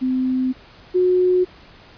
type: tone pair in turn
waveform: sine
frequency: 257.5 / 364.2 Hz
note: C4 / F#4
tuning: -28 / -27 cents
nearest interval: tritone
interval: 601 cents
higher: second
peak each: -17 / -13 dBFS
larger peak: second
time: 0.01-0.53 / 0.94-1.45 s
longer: first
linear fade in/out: 20 ms
effects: pink hiss -46 dBFS RMS until 1.97 s + resampled to 11025 Hz